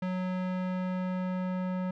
square tone with low-pass filter sweep, 184 Hz, F#3, 9 cents flat, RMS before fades -32 dBFS, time 0.02-1.91 s, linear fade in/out 5 ms, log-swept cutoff 2400 to 1500 Hz, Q 0.76, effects none

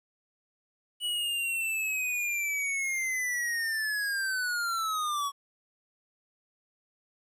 square linear sweep, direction down, 2950 to 1110 Hz, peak -29 dBFS, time 1-5.32 s, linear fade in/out 50 ms, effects resampled to 32000 Hz + 11-bit

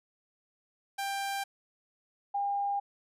sawtooth / sine tone pair in turn, 791 / 804.4 Hz, G5 / G5, +15 / +44 cents, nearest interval unison, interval 29 cents, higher second, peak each -28 dBFS, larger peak neither, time 0.98-1.44 / 2.34-2.8 s, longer neither, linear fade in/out 10 ms, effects resampled to 32000 Hz

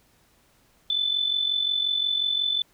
sine tone with amplitude modulation, 3508 Hz, A7, 6 cents flat, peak -19 dBFS, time 0.9-2.62 s, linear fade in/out 2 ms, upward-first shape sine, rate 45.6 Hz, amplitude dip 65%, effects pink hiss -62 dBFS RMS until 2.73 s

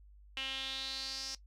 sawtooth tone with band-pass filter sweep, 266.7 Hz, C4, 33 cents sharp, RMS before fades -40 dBFS, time 0.37-1.35 s, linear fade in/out 0 ms, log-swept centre 2900 to 5400 Hz, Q 5.6, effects noise-tail reverb RT60 0.1 s tail -17 dB re dry + added 50 Hz sine -55 dBFS peak until 1.46 s

